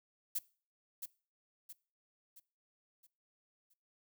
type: noise with echo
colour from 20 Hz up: violet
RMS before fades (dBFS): -35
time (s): 0.35-0.39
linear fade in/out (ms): 10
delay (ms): 670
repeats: 5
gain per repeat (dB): -7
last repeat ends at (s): 3.74
effects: noise-tail reverb RT60 0.4 s tail -22 dB re dry